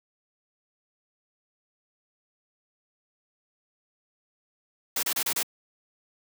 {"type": "noise bursts", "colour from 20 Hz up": "white", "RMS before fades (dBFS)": -27, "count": 5, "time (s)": [4.96, 5.43], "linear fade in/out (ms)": 5, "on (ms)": 70, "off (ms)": 30, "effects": ["high-pass 200 Hz 12 dB/octave"]}